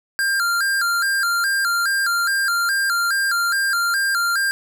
square tone with vibrato, 1490 Hz, F#6, 12 cents sharp, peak -18 dBFS, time 0.19-4.51 s, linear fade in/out 0 ms, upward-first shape square, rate 2.4 Hz, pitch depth 120 cents each way, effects none

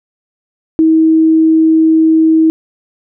sine tone, 320 Hz, D#4, 49 cents sharp, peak -5 dBFS, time 0.79-2.5 s, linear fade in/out 0 ms, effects none

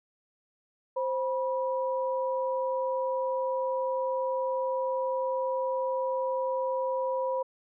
sine tone pair together, 524 / 974.4 Hz, C5 / B5, +2 / -24 cents, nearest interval major seventh, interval 1074 cents, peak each -28 / -32 dBFS, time 0.96-7.43 s, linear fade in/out 10 ms, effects none

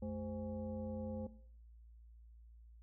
sine tone with frequency modulation, 216.4 Hz, A3, 29 cents flat, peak -39 dBFS, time 0.02-1.27 s, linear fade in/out 5 ms, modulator 303 Hz, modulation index 1, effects noise-tail reverb RT60 0.6 s tail -17 dB re dry + added 57 Hz sine -56 dBFS peak until 2.82 s

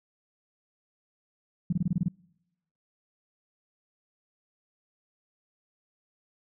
sine tone bursts, 174.61 Hz, F3, in tune, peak -22 dBFS, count 8, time 1.7-2.084 s, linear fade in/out 5 ms, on 27 ms, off 24 ms, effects noise-tail reverb RT60 0.9 s tail -26 dB re dry

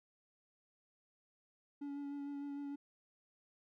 triangle tone with vibrato, 283.9 Hz, C#4, 41 cents sharp, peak -39 dBFS, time 1.81-2.76 s, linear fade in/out 10 ms, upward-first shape sine, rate 6.6 Hz, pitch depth 16 cents each way, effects none

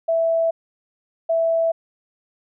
sine tone pair in turn, 659.3 / 659.3 Hz, E5 / E5, 0 / 0 cents, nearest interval unison, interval 0 cents, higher neither, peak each -16 / -16 dBFS, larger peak neither, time 0.08-0.51 / 1.29-1.72 s, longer neither, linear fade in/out 10 ms, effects none

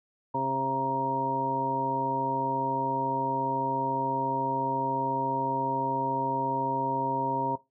harmonic tone, 134.1 Hz, C3, 43 cents sharp, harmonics 1 / 2 / 3 / 4 / 5 / 7, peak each -37 / -35 / -38 / -36 / -39 / -27 dBFS, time 0.34-7.56 s, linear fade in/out 10 ms, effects noise-tail reverb RT60 0.2 s tail -17 dB re dry

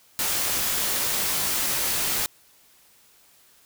white noise with comb filter, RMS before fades -25 dBFS, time 0.19-2.26 s, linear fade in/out 0 ms, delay 17 ms, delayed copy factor -0.5, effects white hiss -57 dBFS RMS until 3.65 s

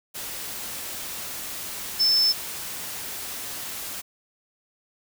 sine tone in noise, 5274 Hz, E8, in tune, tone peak -17 dBFS, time 1.99-2.33 s, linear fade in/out 20 ms, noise white, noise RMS -34 dBFS, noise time 0.14-4.02 s, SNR +14 dB, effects none

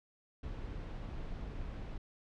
brown noise, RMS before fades -42 dBFS, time 0.43-1.98 s, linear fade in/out 5 ms, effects low-pass 4000 Hz 12 dB/octave

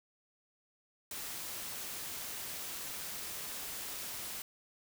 white noise, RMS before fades -42 dBFS, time 1.11-4.42 s, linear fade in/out 2 ms, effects none

